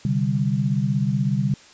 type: chord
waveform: sine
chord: C suspended second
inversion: none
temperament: just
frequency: 130.81 / 147.16 / 196.22 Hz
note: C3 / D3 / G3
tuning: 0 / +4 / +2 cents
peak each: -23 dBFS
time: 0.05-1.54 s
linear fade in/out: 2 ms
effects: white hiss -48 dBFS RMS until 1.73 s + resampled to 16000 Hz